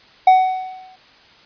triangle tone with exponential decay, 748 Hz, F#5, 19 cents sharp, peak -3 dBFS, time 0.27-0.96 s, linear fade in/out 5 ms, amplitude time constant 150 ms, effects white hiss -48 dBFS RMS until 1.45 s + resampled to 11025 Hz

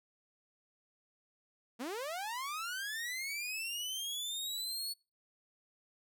sawtooth linear sweep, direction up, 217.1 to 4435 Hz, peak -34 dBFS, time 1.79-4.94 s, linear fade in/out 20 ms, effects noise-tail reverb RT60 0.3 s tail -25 dB re dry

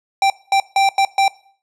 square tone bursts at uneven times, 784 Hz, G5, in tune, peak -12 dBFS, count 5, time 0.22-0.3 / 0.52-0.6 / 0.76-0.89 / 0.98-1.05 / 1.18-1.28 s, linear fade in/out 2 ms, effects noise-tail reverb RT60 0.5 s tail -20 dB re dry + low-pass 7000 Hz 12 dB/octave

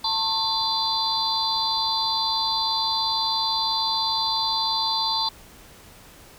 sine tone cluster, 891 / 1080 / 3523 / 4077 / 4662 Hz, A5 / C#6 / A7 / C8 / D8, +22 / -45 / +1 / -46 / -14 cents, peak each -27 / -33 / -29 / -26 / -27 dBFS, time 0.04-5.29 s, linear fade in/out 5 ms, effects pink hiss -48 dBFS RMS until 6.38 s

